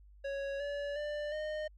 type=tone with pitch steps; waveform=square; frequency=554.4 / 573.3 / 592.8 / 613 Hz; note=C#5 / D5 / D5 / D#5; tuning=0 / -42 / +16 / -26 cents; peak=-36 dBFS; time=0.24-1.68 s; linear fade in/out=10 ms; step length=360 ms; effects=added 50 Hz sine -55 dBFS peak until 1.77 s + low-pass 3000 Hz 12 dB/octave